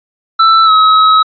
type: tone with pitch glide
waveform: square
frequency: 1326 to 1280.8 Hz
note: E6 to D#6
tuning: +10 to +50 cents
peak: -5 dBFS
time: 0.39-1.23 s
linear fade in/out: 10 ms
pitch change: -60 cents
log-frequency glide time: 0.65-0.71 s
effects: resampled to 11025 Hz